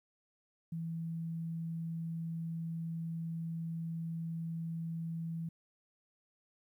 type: tone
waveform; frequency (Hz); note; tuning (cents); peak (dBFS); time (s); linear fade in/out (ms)
sine; 164.81; E3; 0; -36; 0.72-5.49; 5
effects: 12-bit